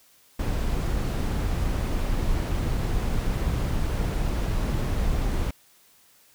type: noise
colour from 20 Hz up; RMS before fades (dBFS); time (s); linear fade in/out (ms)
brown; -25; 0.39-5.51; 5
effects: white hiss -58 dBFS RMS until 6.34 s